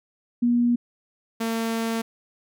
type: tone pair in turn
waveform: sine / sawtooth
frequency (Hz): 240 / 226.9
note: B3 / A#3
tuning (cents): -49 / -47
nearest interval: minor second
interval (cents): 98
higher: first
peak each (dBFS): -17 / -20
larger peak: first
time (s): 0.42-0.76 / 1.4-2.02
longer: second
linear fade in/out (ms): 10
effects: none